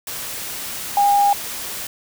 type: tone in noise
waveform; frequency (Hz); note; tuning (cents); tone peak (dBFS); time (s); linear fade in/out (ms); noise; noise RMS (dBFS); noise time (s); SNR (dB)
sine; 809; G#5; -46; -12; 0.97-1.33; 2; white; -29; 0.07-1.87; +14
effects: none